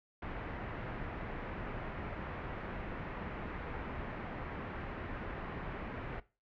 pink low-pass noise, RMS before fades -42 dBFS, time 0.22-6.2 s, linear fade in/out 5 ms, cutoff 2200 Hz, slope 24 dB/octave, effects noise-tail reverb RT60 0.3 s tail -18 dB re dry

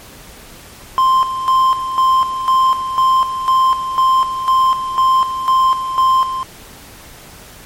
triangle tone with tremolo, 1046.5 Hz, C6, in tune, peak -7 dBFS, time 0.98-6.43 s, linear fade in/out 0 ms, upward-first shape square, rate 2 Hz, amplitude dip 65%, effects pink hiss -38 dBFS RMS until 7.65 s + MP3 64 kbps

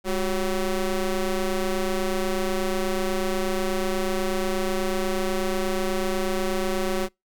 25% pulse ring-modulated tone, 190.1 Hz, F#3, 47 cents sharp, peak -16 dBFS, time 0.04-7.09 s, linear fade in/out 50 ms, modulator 176 Hz, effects noise-tail reverb RT60 0.2 s tail -26 dB re dry

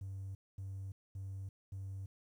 triangle tone bursts, 96.8 Hz, G2, 21 cents flat, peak -38 dBFS, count 4, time 0.01-2.06 s, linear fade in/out 5 ms, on 340 ms, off 230 ms, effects tanh soft clip ceiling -37 dBFS + 12-bit

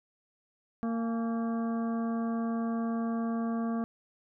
harmonic tone with a mistuned harmonic, 229.4 Hz, A#3, 28 cents flat, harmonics 1 / 2 / 3 / 4 / 5 / 6 / 7, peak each -29 / -41 / -40 / -50 / -43 / -53 / -52 dBFS, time 0.83-3.84 s, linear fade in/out 0 ms, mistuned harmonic 4, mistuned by -140 cents, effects none

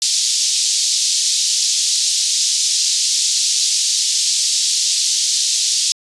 white band-pass noise, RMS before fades -17 dBFS, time 0.02-5.92 s, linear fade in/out 0 ms, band 3900 to 7000 Hz, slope 24 dB/octave, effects resampled to 24000 Hz

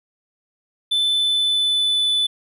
triangle tone with pitch glide, 3520 to 3488 Hz, A7 to A7, 0 to -16 cents, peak -15 dBFS, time 0.91-2.27 s, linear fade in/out 10 ms, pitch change -16 cents, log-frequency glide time 1.02-2.12 s, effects none

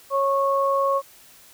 sine tone pair together, 550 / 1100 Hz, C#5 / C#6, -14 / -14 cents, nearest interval octave, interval 1200 cents, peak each -21 dBFS, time 0.1-1.02 s, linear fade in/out 50 ms, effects white hiss -50 dBFS RMS until 1.53 s

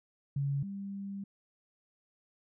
sine tone pair in turn, 140 / 197.99 Hz, C#3 / G3, +18 / +18 cents, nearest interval tritone, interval 600 cents, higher second, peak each -29 / -37 dBFS, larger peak first, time 0.36-0.63 / 0.63-1.24 s, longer second, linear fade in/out 5 ms, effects none

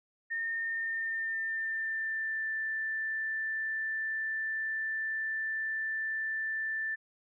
sine tone with pitch glide, 1824 to 1769 Hz, A#6 to A6, -38 to +9 cents, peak -31 dBFS, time 0.3-6.96 s, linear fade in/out 20 ms, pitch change -53 cents, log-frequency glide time 0.56-2.5 s, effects none

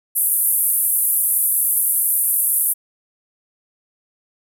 white band-pass noise, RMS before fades -18 dBFS, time 0.15-2.74 s, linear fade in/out 20 ms, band 10000 to 13000 Hz, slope 48 dB/octave, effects none

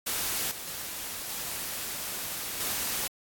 white noise with level steps, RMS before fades -30 / -39 / -37 / -35 / -31 dBFS, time 0.06-3.08 s, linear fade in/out 10 ms, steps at 0.51 / 0.67 / 1.29 / 2.6 s, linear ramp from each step 5 ms, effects AAC 64 kbps

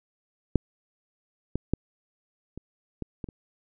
clicks, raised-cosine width 3 ms, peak -6 / -14 / -10 / -25 / -19 / -21 / -27 dBFS, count 7, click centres 0.557 / 1.556 / 1.736 / 2.576 / 3.023 / 3.242 / 3.288 s, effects none

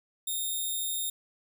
5% pulse tone, 3673 Hz, A#7, 26 cents flat, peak -22 dBFS, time 0.27-1.1 s, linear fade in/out 5 ms, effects none

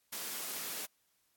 white high-pass noise, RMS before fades -40 dBFS, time 0.12-0.86 s, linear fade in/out 10 ms, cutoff 160 Hz, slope 24 dB/octave, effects white hiss -75 dBFS RMS until 1.36 s + AAC 64 kbps

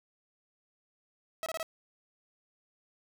sawtooth tone bursts, 647 Hz, E5, 32 cents flat, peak -30 dBFS, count 4, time 1.43-1.629 s, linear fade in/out 0 ms, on 31 ms, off 25 ms, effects none

